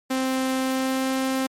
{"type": "tone with pitch glide", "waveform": "sawtooth", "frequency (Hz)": [261.6, 263.7], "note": ["C4", "C4"], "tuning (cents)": [0, 14], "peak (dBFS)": -18, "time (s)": [0.1, 1.47], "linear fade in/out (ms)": 10, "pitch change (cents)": 14, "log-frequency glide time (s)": [0.59, 1.14], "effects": ["MP3 64 kbps"]}